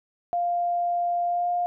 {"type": "tone with pitch glide", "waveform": "sine", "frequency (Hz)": [698.5, 705.8], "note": ["F5", "F5"], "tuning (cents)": [0, 18], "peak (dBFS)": -22, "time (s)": [0.33, 1.66], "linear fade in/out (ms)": 0, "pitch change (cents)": 18, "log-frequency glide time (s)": [1.26, 1.49], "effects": []}